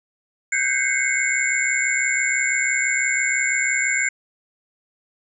sine tone cluster, 1531 / 1597 / 2061 / 2190 / 7220 Hz, G6 / G6 / C7 / C#7 / A8, -41 / +32 / -27 / -22 / +44 cents, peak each -27 / -26 / -26 / -22 / -25 dBFS, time 0.52-4.09 s, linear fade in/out 5 ms, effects none

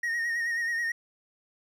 triangle tone with vibrato, 1864.7 Hz, A#6, in tune, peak -25 dBFS, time 0.03-0.92 s, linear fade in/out 5 ms, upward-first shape sine, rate 9.3 Hz, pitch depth 39 cents each way, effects none

